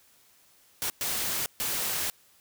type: noise bursts at uneven times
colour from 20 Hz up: white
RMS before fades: -30 dBFS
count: 3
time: 0.82-0.9 / 1.01-1.46 / 1.6-2.1 s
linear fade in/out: 0 ms
effects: white hiss -61 dBFS RMS until 2.4 s